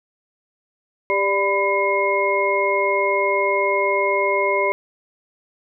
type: tone cluster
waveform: sine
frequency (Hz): 397.1 / 589 / 997 / 2149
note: G4 / D5 / B5 / C7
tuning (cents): +22 / +5 / +16 / +46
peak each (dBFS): -22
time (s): 1.1-4.72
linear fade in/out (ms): 0
effects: none